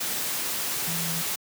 sine tone in noise, 166.9 Hz, E3, 22 cents sharp, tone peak -32 dBFS, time 0.87-1.22 s, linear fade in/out 10 ms, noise white, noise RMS -29 dBFS, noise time 0-1.36 s, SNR -6 dB, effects high-pass 100 Hz 12 dB/octave

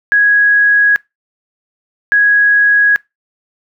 sine tone pair in turn, 1661.2 / 1661.2 Hz, G#6 / G#6, 0 / 0 cents, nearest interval unison, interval 0 cents, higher neither, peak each -6 / -6 dBFS, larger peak neither, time 0.12-0.96 / 2.12-2.96 s, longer neither, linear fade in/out 0 ms, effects noise-tail reverb RT60 0.2 s tail -23 dB re dry

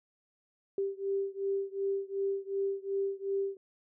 sine beating tone pair, 392 / 394.7 Hz, G4 / G4, 0 / +12 cents, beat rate 2.7 Hz, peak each -33 / -34 dBFS, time 0.78-3.57 s, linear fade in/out 2 ms, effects none

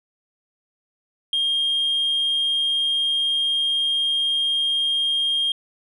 sine tone, 3222 Hz, G7, 47 cents sharp, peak -17 dBFS, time 1.33-5.52 s, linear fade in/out 2 ms, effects tanh soft clip ceiling -16 dBFS

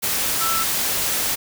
sine tone in noise, 1327 Hz, E6, 11 cents sharp, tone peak -22 dBFS, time 0.4-0.64 s, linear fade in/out 20 ms, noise white, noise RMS -22 dBFS, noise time 0.02-1.36 s, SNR -3 dB, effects none

